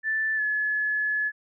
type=tone with pitch glide; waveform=sine; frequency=1760 to 1708.9 Hz; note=A6 to G#6; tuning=0 to +49 cents; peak=-23 dBFS; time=0.03-1.32 s; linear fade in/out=50 ms; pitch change=-51 cents; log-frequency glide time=0.36-0.41 s; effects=none